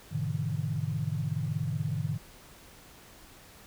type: chord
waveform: sine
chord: E dominant seventh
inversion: first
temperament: just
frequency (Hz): 103.01 / 123.61 / 148.33 / 164.81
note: G#2 / B2 / D3 / E3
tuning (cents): -14 / +2 / +18 / 0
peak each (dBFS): -35 / -35 / -32 / -36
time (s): 0.11-2.18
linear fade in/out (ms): 20
effects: pink hiss -53 dBFS RMS until 3.66 s